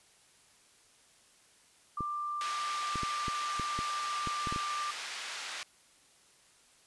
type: tone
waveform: sine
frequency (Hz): 1186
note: D6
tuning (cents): +17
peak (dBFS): -33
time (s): 1.97-4.91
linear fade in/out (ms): 5
type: clicks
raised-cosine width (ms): 3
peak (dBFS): -25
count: 10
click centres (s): 2.007 / 2.957 / 3.033 / 3.282 / 3.597 / 3.79 / 4.273 / 4.472 / 4.525 / 4.561
type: band-pass noise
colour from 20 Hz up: pink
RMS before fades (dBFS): -41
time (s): 2.41-5.63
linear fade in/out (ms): 0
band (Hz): 1400 to 6000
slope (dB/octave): 12
effects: white hiss -63 dBFS RMS until 6.86 s + resampled to 24000 Hz